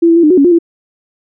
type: tone with pitch steps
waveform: sine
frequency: 336.9 / 332.4 / 339.9 / 302.3 / 366.5 / 279.3 / 352.9 / 337 Hz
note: E4 / E4 / F4 / D#4 / F#4 / C#4 / F4 / E4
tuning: +38 / +15 / -47 / -50 / -16 / +13 / +18 / +38 cents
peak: -4 dBFS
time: 0.02-0.588 s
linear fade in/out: 10 ms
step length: 71 ms
effects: none